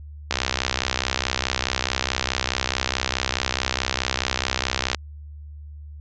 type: click train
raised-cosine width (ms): 0.2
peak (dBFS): -3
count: 301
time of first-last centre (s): 0.31-4.947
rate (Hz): 64.7
effects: added 74 Hz sine -36 dBFS peak until 6 s + resampled to 16000 Hz